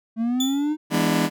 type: linear sweep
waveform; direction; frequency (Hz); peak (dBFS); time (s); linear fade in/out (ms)
triangle; up; 221 to 311.1; -18; 0.16-0.77; 50
type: tone with exponential decay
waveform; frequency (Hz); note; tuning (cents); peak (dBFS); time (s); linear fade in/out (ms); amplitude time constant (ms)
30% pulse; 3476; A7; -22; -19; 0.4-0.76; 5; 77
type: chord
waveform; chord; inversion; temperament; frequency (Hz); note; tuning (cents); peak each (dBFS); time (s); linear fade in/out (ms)
sawtooth; E dominant seventh; none; just; 164.81 / 206 / 247.2 / 296.7; E3 / G#3 / B3 / D4; 0 / -14 / +2 / +18; -20; 0.9-1.3; 50
effects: none